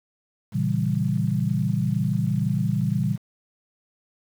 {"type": "chord", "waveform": "sine", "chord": "A# diminished seventh", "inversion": "none", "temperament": "equal", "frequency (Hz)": [116.54, 138.59, 164.81, 196], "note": ["A#2", "C#3", "E3", "G3"], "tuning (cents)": [0, 0, 0, 0], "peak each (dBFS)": -26, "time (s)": [0.52, 3.18], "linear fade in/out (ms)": 50, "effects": ["8-bit"]}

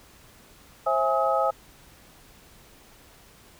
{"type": "tone cluster", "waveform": "sine", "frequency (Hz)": [533, 658, 828, 1272], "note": ["C5", "E5", "G#5", "D#6"], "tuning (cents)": [32, -3, -5, 38], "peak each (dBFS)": -26, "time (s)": [0.86, 1.51], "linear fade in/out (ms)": 10, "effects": ["pink hiss -53 dBFS RMS until 3.59 s"]}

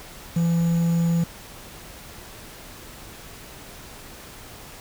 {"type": "tone with quantisation", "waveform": "triangle", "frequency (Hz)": 168.4, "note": "E3", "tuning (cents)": 37, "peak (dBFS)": -16, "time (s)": [0.36, 1.24], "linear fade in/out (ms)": 5, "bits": 7, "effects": ["pink hiss -42 dBFS RMS until 4.8 s"]}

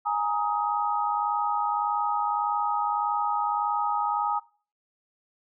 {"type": "chord", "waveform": "sine", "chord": "Ab suspended second", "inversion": "none", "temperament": "equal with one note detuned", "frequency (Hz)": [830.6, 932.3, 1256.1], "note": ["Ab5", "Bb5", "Eb6"], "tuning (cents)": [0, 0, 16], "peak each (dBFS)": [-27, -29, -28], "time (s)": [0.05, 4.4], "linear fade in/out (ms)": 20, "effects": ["noise-tail reverb RT60 0.4 s tail -21 dB re dry"]}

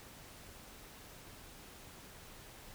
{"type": "silence", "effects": ["pink hiss -54 dBFS RMS until 2.74 s"]}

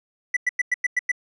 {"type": "tone bursts", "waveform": "triangle", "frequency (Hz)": 1975.5, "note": "B6", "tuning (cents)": 0, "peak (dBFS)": -16, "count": 7, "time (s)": [0.34, 1.117], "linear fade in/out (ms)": 5, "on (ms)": 27, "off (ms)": 98, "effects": ["resampled to 24000 Hz"]}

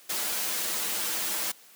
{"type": "noise with comb filter", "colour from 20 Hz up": "white", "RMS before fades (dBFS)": -30, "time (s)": [0.09, 1.52], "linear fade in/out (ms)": 10, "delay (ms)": 7.4, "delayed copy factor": -0.65, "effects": ["white hiss -54 dBFS RMS until 1.75 s", "high-pass 200 Hz 12 dB/octave"]}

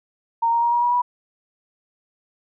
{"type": "tone with pitch steps", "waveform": "sine", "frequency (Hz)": [924, 934.2, 944.5, 954.9, 965.5, 976.1], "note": ["A#5", "A#5", "A#5", "A#5", "B5", "B5"], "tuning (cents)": [-16, 3, 22, 41, -39, -21], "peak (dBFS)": -16, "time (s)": [0.42, 1.02], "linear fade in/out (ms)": 10, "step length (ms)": 100, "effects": []}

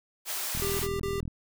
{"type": "high-pass noise", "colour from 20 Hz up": "white", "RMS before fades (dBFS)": -33, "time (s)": [0.25, 0.88], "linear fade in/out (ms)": 50, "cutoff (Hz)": 470, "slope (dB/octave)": 12}
{"type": "click train", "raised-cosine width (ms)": 5, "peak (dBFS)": -24, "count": 31, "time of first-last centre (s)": [0.55, 1.278], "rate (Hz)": 41.2}
{"type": "tone bursts", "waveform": "square", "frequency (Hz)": 396.2, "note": "G4", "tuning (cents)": 18, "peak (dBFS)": -31, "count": 3, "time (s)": [0.62, 1.202], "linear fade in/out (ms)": 0, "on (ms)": 170, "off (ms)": 36}
{"effects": []}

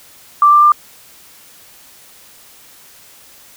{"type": "tone with pitch steps", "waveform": "sine", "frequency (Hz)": [1174.7, 1183.6, 1192.5], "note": ["D6", "D6", "D6"], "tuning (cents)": [0, 13, 26], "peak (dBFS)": -5, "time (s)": [0.42, 0.72], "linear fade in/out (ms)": 2, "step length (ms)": 100, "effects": ["white hiss -43 dBFS RMS until 3.56 s"]}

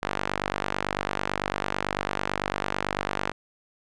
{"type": "tone with band-pass filter", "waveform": "sawtooth", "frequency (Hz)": 49, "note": "G1", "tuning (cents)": 0, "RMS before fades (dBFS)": -30, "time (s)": [0.02, 3.32], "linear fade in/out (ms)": 10, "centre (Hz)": 1400, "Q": 0.72, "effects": ["resampled to 24000 Hz"]}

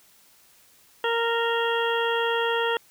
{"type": "harmonic tone with a mistuned harmonic", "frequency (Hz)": 463.6, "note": "A#4", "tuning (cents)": -10, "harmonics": [1, 2, 3, 4, 6, 7], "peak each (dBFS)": [-25, -28, -30, -31, -33, -33], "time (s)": [1.04, 2.77], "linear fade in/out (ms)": 2, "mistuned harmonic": 7, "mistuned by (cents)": 16, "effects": ["white hiss -57 dBFS RMS until 2.9 s"]}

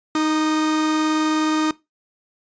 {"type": "tone pair together", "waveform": "45% pulse", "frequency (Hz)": [311.1, 1225.5], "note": ["D#4", "D#6"], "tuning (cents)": [0, -27], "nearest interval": "2 octaves", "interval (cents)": 2373, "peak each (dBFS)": [-18, -27], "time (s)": [0.15, 1.71], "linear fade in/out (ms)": 2, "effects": ["noise-tail reverb RT60 0.2 s tail -19 dB re dry", "resampled to 16000 Hz"]}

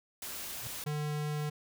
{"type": "noise", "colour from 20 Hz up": "white", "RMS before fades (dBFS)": -41, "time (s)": [0.22, 0.84], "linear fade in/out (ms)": 2}
{"type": "tone with exponential growth", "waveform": "sine", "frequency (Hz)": 116.54, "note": "A#2", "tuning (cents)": 0, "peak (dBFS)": -37, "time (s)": [0.56, 0.67], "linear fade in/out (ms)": 0, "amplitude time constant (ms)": 23}
{"type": "tone", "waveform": "square", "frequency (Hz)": 149.7, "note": "D3", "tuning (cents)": 33, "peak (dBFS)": -33, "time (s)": [0.86, 1.5], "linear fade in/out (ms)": 10}
{"effects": []}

